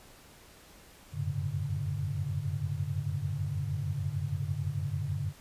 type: tone cluster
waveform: sine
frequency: 88.9 / 95.4 / 107.2 / 133.4 / 144.6 Hz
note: F2 / G2 / A2 / C3 / D3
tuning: +31 / -47 / -45 / +34 / -27 cents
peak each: -40 / -36 / -37 / -39 / -34 dBFS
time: 1.12-5.33 s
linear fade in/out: 50 ms
effects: pink hiss -55 dBFS RMS until 5.4 s + resampled to 32000 Hz